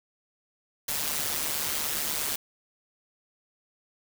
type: noise with amplitude modulation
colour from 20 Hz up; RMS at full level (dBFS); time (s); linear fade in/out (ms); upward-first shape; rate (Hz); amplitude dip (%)
white; -27; 0.88-2.36; 5; sine; 148; 65
effects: none